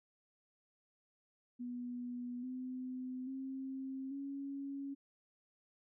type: tone with pitch steps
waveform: sine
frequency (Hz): 244.8 / 255.2 / 266 / 277.3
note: B3 / C4 / C4 / C#4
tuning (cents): -15 / -43 / +29 / +1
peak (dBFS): -40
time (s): 1.59-4.95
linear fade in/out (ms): 20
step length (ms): 840
effects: none